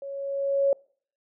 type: tone with level ramp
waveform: sine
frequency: 554.4 Hz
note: C#5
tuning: in tune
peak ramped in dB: -34 to -17 dBFS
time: 0.02-0.73 s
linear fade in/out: 2 ms
effects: noise-tail reverb RT60 0.5 s tail -25 dB re dry